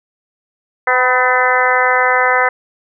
harmonic tone with a mistuned harmonic, 253.5 Hz, B3, 45 cents sharp, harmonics 2 / 3 / 4 / 5 / 6 / 7 / 8, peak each -18 / -18 / -18 / -18 / -18 / -18 / -18 dBFS, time 0.87-2.49 s, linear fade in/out 5 ms, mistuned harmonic 4, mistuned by -31 cents, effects none

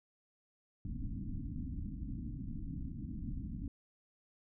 pink low-pass noise, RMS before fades -41 dBFS, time 0.85-3.68 s, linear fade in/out 2 ms, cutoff 300 Hz, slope 96 dB/octave, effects none

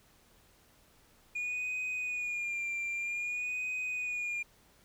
sine tone with vibrato, 2436 Hz, D#7, 37 cents flat, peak -30 dBFS, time 1.35-4.43 s, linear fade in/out 10 ms, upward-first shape sine, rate 0.52 Hz, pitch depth 47 cents each way, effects tanh soft clip ceiling -32 dBFS + pink hiss -64 dBFS RMS until 4.84 s

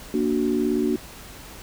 sine chord, Bb augmented, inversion none, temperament equal with one note detuned, 235.2 / 293.7 / 370 Hz, Bb3 / D4 / F#4, +16 / 0 / 0 cents, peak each -24 dBFS, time 0.14-0.96 s, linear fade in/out 2 ms, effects added 50 Hz sine -50 dBFS peak until 1.62 s + pink hiss -42 dBFS RMS until 1.62 s

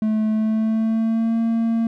triangle tone with pitch glide, 216.7 to 228.1 Hz, A3 to A#3, -26 to -37 cents, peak -15 dBFS, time 0.02-1.87 s, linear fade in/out 2 ms, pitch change +89 cents, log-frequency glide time 0.3-1.38 s, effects none

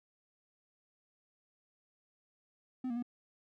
triangle tone with pitch steps, 255.7 / 235.2 / 242.7 Hz, C4 / A#3 / B3, -40 / +16 / -30 cents, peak -32 dBFS, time 2.84-3.026 s, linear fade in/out 5 ms, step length 62 ms, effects none

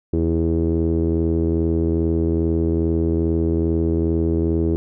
sawtooth tone with low-pass filter, 82.41 Hz, E2, in tune, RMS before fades -19 dBFS, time 0.13-4.76 s, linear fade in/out 0 ms, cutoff 370 Hz, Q 6.5, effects none

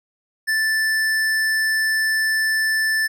sine tone with hard clipping, 1760 Hz, A6, in tune, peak -19 dBFS, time 0.47-3.08 s, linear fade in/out 20 ms, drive 14 dB, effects none

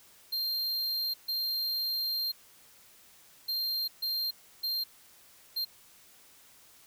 square tone bursts at uneven times, 4186 Hz, C8, in tune, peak -30 dBFS, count 6, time 0.32-1.14 / 1.28-2.32 / 3.48-3.88 / 4.02-4.31 / 4.63-4.84 / 5.56-5.65 s, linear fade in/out 10 ms, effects white hiss -58 dBFS RMS until 6.86 s

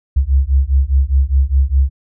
sine beating tone pair, 65.41 / 70.31 Hz, C2 / C#2, 0 / +25 cents, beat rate 4.9 Hz, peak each -13 dBFS, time 0.16-1.9 s, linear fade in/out 10 ms, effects none

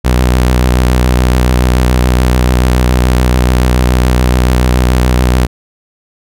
sawtooth tone with vibrato, 62.2 Hz, B1, 13 cents sharp, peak -3 dBFS, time 0.04-5.47 s, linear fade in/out 20 ms, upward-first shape triangle, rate 7 Hz, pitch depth 43 cents each way, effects none

